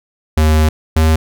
square tone pair in turn, 77.78 / 79.37 Hz, D#2 / D#2, 0 / +35 cents, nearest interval unison, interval 35 cents, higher second, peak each -9 dBFS, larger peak neither, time 0.37-0.69 / 0.96-1.16 s, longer first, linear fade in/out 5 ms, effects none

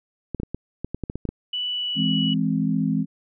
clicks, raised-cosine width 3 ms, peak -15 dBFS, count 11, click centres 0.347 / 0.4 / 0.433 / 0.546 / 0.846 / 0.946 / 1.037 / 1.099 / 1.156 / 1.253 / 1.29 s
sine tone with pitch glide, 2964 to 2938 Hz, F#7 to F#7, +2 to -13 cents, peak -24 dBFS, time 1.53-2.34 s, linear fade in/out 5 ms, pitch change -15 cents, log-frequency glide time 1.69-2.1 s
sine chord, E augmented, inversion none, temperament equal, 164.81 / 207.7 / 261.6 Hz, E3 / G#3 / B#3, 0 / 0 / 0 cents, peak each -24 dBFS, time 1.95-3.06 s, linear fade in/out 50 ms
effects none

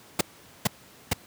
pink noise bursts, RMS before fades -21 dBFS, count 3, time 0.19-1.133 s, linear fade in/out 5 ms, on 21 ms, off 440 ms, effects pink hiss -52 dBFS RMS until 1.26 s + high-pass 100 Hz 12 dB/octave

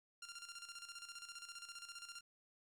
10% pulse tone with tremolo, 1391 Hz, F6, 7 cents flat, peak -40 dBFS, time 0.22-2.21 s, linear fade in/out 5 ms, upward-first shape square, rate 15 Hz, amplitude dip 65%, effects low-pass 12000 Hz 12 dB/octave + 12-bit

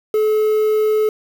triangle tone with quantisation, 429.5 Hz, A4, 42 cents flat, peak -11 dBFS, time 0.14-1.09 s, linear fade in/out 2 ms, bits 6, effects none

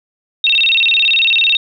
sine tone with vibrato, 3163 Hz, G7, 15 cents sharp, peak -9 dBFS, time 0.44-1.57 s, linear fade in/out 2 ms, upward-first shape square, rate 18 Hz, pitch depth 280 cents each way, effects none

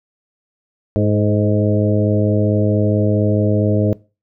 harmonic tone with a mistuned harmonic, 104.5 Hz, G#2, 11 cents sharp, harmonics 1 / 2 / 3 / 4 / 5 / 6, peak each -16 / -19 / -21 / -22 / -23 / -24 dBFS, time 0.96-3.93 s, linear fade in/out 0 ms, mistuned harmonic 4, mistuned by +29 cents, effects noise-tail reverb RT60 0.3 s tail -21 dB re dry

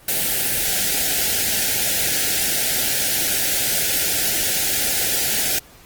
white band-stop noise, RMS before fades -20 dBFS, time 0.08-5.59 s, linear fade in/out 5 ms, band 850 to 1400 Hz, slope 96 dB/octave, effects pink hiss -47 dBFS RMS until 5.85 s + Opus 24 kbps

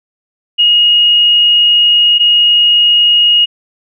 sine tone pair in turn, 2874 / 2874 Hz, F7 / F7, +49 / +49 cents, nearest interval unison, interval 0 cents, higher neither, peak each -5 dBFS, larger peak neither, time 0.58-2.19 / 2.19-3.46 s, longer first, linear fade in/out 20 ms, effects none

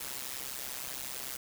white noise with amplitude modulation, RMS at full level -36 dBFS, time 0-1.37 s, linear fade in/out 5 ms, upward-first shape sine, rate 131 Hz, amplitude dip 90%, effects none

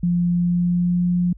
sine tone with pitch glide, 174.61 to 177.05 Hz, F3 to F3, 0 to +24 cents, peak -16 dBFS, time 0.03-1.33 s, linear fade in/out 5 ms, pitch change +24 cents, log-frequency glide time 0.3-1.08 s, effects added 50 Hz sine -39 dBFS peak until 1.37 s

